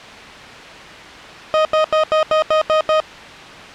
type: tone bursts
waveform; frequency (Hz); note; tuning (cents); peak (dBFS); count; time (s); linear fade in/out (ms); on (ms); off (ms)
30% pulse; 624; D#5; +5; -9; 8; 1.54-3.001; 0; 110; 83
effects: white hiss -34 dBFS RMS until 3.74 s + low-pass 3000 Hz 12 dB/octave